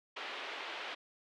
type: band-pass noise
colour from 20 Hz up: white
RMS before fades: -43 dBFS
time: 0.16-0.95 s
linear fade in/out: 10 ms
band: 340 to 3300 Hz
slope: 24 dB/octave
effects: none